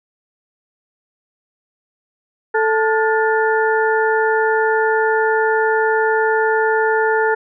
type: harmonic tone with a mistuned harmonic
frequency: 440 Hz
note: A4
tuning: in tune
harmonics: 1 / 2 / 3 / 4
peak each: -16 / -19 / -21 / -22 dBFS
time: 2.54-7.35 s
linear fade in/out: 10 ms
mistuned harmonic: 3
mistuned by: +140 cents
effects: none